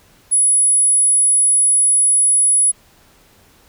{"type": "tone", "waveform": "sine", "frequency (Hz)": 10200, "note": "D#9", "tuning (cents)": 42, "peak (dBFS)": -10, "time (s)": [0.31, 2.72], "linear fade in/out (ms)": 20, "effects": ["pink hiss -51 dBFS RMS until 3.68 s"]}